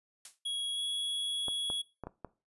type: noise with exponential decay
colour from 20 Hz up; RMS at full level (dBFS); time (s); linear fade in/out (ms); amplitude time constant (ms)
blue; -40; 0.25-0.39; 2; 30
type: tone with pitch glide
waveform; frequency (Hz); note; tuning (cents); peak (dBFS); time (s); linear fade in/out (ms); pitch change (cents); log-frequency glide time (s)
square; 3322 to 3349; G#7 to G#7; 0 to +14; -33; 0.45-1.82; 10; +14; 0.73-0.8
type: clicks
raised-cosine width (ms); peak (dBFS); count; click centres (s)
1; -26; 5; 1.483 / 1.701 / 2.037 / 2.07 / 2.247
effects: noise-tail reverb RT60 0.3 s tail -19 dB re dry + resampled to 24000 Hz